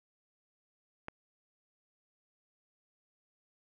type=click; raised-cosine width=0.5 ms; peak=-24 dBFS; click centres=1.084 s; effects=none